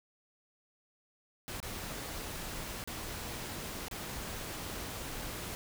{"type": "noise with dropouts", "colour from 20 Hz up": "pink", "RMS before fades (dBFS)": -41, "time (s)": [1.48, 5.55], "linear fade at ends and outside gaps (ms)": 0, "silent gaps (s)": [[1.602, 1.628], [2.84, 2.875], [3.883, 3.912]], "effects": []}